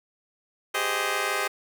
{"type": "chord", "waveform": "10% pulse", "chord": "Ab major seventh", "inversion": "third", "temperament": "just", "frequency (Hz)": [389.3, 415.3, 519.1, 623], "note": ["G4", "Ab4", "C5", "Eb5"], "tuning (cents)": [-12, 0, -14, 2], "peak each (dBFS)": -23, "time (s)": [0.74, 1.48], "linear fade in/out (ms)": 10, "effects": []}